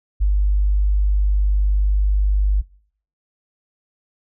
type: tone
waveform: sine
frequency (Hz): 49.95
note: G1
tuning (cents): +33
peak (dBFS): -13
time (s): 0.2-2.62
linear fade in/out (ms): 20
effects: noise-tail reverb RT60 0.6 s tail -24 dB re dry